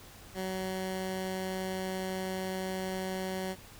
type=tone; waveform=15% pulse; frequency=187.9 Hz; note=F#3; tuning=27 cents sharp; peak=-27 dBFS; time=0.34-3.56 s; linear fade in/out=50 ms; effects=added 94 Hz sine -56 dBFS peak until 3.79 s + pink hiss -52 dBFS RMS until 3.79 s